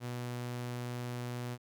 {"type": "tone", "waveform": "sawtooth", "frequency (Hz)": 122.2, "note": "B2", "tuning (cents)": -18, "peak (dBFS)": -33, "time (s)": [0, 1.58], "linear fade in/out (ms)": 50, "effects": []}